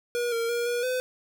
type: tone with pitch steps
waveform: square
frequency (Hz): 480.4 / 462 / 474.6 / 481.1 / 507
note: B4 / A#4 / A#4 / B4 / B4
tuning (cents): -48 / -16 / +31 / -45 / +45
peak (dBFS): -26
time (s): 0.15-1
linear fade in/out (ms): 0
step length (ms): 170
effects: none